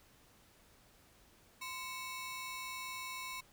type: ring-modulated tone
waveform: sawtooth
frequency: 1625 Hz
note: G#6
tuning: 38 cents flat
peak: -35 dBFS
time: 1.61-3.41 s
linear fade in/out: 10 ms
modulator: 593 Hz
effects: pink hiss -65 dBFS RMS until 3.52 s